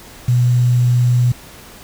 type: tone with quantisation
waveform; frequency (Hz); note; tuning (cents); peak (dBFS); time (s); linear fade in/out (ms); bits
sine; 122.8; B2; -9; -10; 0.28-1.32; 5; 6
effects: pink hiss -39 dBFS RMS until 1.83 s